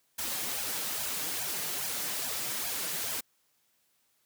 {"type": "noise with flanger", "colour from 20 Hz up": "white", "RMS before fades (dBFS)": -34, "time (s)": [0.18, 3.21], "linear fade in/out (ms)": 10, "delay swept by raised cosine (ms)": [1.2, 6.7], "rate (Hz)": 2.4, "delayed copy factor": 0.75, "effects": ["white hiss -72 dBFS RMS until 4.25 s", "high-pass 80 Hz 12 dB/octave"]}